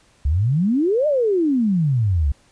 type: exponential two-way sweep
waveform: sine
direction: up then down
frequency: 65.41 to 622.3 to 65.41 Hz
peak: -15 dBFS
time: 0.25-2.32 s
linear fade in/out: 5 ms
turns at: 1.07 s
effects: pink hiss -56 dBFS RMS until 2.51 s + resampled to 22050 Hz